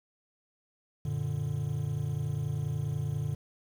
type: chord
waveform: triangle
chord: Gb augmented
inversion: none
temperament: equal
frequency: 92.5 / 116.54 / 146.83 Hz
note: Gb2 / Bb2 / D3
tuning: 0 / 0 / 0 cents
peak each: -36 / -32 / -30 dBFS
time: 1.05-3.35 s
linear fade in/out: 5 ms
effects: 9-bit